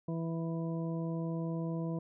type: harmonic tone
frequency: 164.81 Hz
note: E3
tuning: in tune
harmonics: 1 / 2 / 3 / 4 / 6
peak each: -34 / -40 / -44 / -46 / -50 dBFS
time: 0.08-1.99 s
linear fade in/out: 5 ms
effects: none